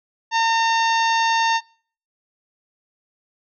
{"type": "harmonic tone", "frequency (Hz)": 910, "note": "A#5", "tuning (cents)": -42, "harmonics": [1, 2, 3, 4, 5, 6, 7], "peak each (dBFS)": [-17, -23, -27, -29, -31, -33, -34], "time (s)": [0.31, 1.61], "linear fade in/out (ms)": 50, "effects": ["noise-tail reverb RT60 0.5 s tail -26 dB re dry"]}